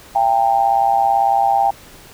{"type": "tone with amplitude modulation", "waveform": "sine", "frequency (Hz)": 794, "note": "G5", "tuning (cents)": 22, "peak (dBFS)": -8, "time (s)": [0.15, 1.71], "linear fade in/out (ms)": 10, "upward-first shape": "sine", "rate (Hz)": 118, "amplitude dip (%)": 85, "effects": ["pink hiss -42 dBFS RMS until 2.13 s"]}